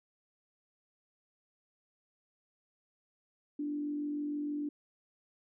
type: tone with frequency modulation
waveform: sine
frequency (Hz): 293.7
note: D4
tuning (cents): 0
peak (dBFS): -33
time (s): 3.59-4.69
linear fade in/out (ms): 5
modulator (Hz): 46.4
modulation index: 0.3
effects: none